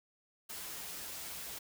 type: noise with comb filter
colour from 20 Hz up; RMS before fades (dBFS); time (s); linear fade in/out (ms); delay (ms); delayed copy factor
white; -44; 0.49-1.59; 10; 8.3; -0.55
effects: none